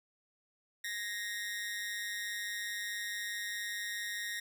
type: tone with amplitude modulation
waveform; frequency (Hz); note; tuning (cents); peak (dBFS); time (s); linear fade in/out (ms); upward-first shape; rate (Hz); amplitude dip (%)
sawtooth; 1864.7; A#6; 0; -30; 0.84-4.4; 5; sine; 203; 70
effects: none